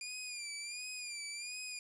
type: tone with vibrato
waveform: 15% pulse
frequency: 2408 Hz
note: D7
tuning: 43 cents sharp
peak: -34 dBFS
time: 0.01-1.79 s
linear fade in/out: 2 ms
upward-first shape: sine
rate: 1.4 Hz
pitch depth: 74 cents each way
effects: resampled to 22050 Hz + 11-bit